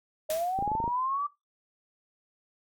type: linear sweep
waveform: sine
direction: up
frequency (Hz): 610 to 1174.7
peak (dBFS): -27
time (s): 0.29-1.27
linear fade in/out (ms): 10
type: noise with exponential decay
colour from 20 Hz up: white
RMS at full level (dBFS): -34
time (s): 0.3-0.67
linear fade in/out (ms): 1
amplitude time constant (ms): 80
type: clicks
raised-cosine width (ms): 2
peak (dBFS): -22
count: 8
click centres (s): 0.589 / 0.625 / 0.677 / 0.717 / 0.752 / 0.802 / 0.841 / 0.878
effects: noise-tail reverb RT60 0.2 s tail -19 dB re dry + AAC 64 kbps